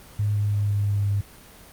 sine tone with pitch steps, 103.83 / 103.23 / 102.64 / 102.05 / 101.46 / 100.87 Hz, G#2 / G#2 / G#2 / G#2 / G#2 / G2, 0 / -10 / -20 / -30 / -40 / +50 cents, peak -20 dBFS, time 0.19-1.21 s, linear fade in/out 5 ms, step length 170 ms, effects pink hiss -47 dBFS RMS until 1.72 s + Opus 24 kbps

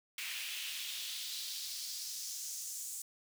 pink noise with high-pass filter sweep, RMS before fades -42 dBFS, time 0.18-3.02 s, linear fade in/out 2 ms, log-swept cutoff 2400 to 7600 Hz, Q 2.4, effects none

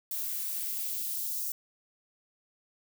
violet noise with high-pass filter sweep, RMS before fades -34 dBFS, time 0.11-1.52 s, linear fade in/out 2 ms, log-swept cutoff 790 to 5800 Hz, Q 1.1, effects none

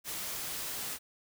white noise, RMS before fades -38 dBFS, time 0.04-0.99 s, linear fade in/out 50 ms, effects none

